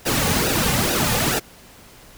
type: noise with flanger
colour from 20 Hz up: pink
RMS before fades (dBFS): -20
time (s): 0.05-1.4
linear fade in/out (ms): 20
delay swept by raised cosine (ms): 0.91 to 3.11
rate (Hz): 2.3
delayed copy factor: -0.75
effects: pink hiss -46 dBFS RMS until 2.17 s